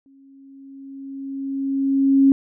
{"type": "tone with exponential growth", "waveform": "sine", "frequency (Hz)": 272.6, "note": "C#4", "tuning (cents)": -29, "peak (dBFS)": -9, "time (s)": [0.06, 2.32], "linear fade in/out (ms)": 1, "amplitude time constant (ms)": 490, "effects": []}